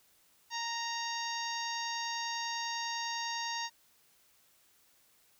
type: harmonic tone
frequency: 930 Hz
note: A#5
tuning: 4 cents flat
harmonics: 1 / 2 / 3 / 4 / 5 / 6 / 7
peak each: -38 / -41 / -45 / -44 / -43 / -43 / -46 dBFS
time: 0.5-3.7 s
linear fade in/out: 50 ms
effects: white hiss -67 dBFS RMS until 5.39 s